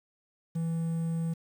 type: tone with quantisation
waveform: triangle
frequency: 164.81 Hz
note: E3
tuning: in tune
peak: -26 dBFS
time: 0.55-1.34 s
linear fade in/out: 10 ms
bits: 9
effects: none